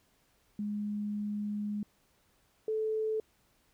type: tone pair in turn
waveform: sine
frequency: 207.7 / 436.4 Hz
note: G#3 / A4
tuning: 0 / -14 cents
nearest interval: octave + minor second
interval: 1286 cents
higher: second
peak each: -32 / -29 dBFS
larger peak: second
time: 0.59-1.83 / 2.68-3.2 s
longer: first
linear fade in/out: 2 ms
effects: pink hiss -70 dBFS RMS until 3.73 s